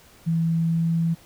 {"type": "tone with pitch glide", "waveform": "sine", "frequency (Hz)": [164.81, 165.86], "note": ["E3", "E3"], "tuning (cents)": [0, 11], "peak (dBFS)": -19, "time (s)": [0.26, 1.15], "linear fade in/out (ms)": 20, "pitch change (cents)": 11, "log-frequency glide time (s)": [0.56, 0.91], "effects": ["pink hiss -52 dBFS RMS until 1.25 s"]}